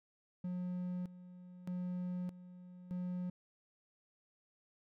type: tone with tremolo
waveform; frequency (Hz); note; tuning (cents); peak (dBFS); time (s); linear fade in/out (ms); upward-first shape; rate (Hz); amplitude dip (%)
triangle; 180; F#3; -47; -35; 0.44-3.3; 5; square; 0.81; 80
effects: none